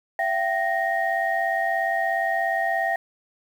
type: tone cluster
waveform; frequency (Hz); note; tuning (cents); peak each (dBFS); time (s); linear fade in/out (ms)
sine; 674 / 771 / 1861; E5 / G5 / A#6; +38 / -29 / -3; -25; 0.19-2.96; 2
effects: tanh soft clip ceiling -11 dBFS + 8-bit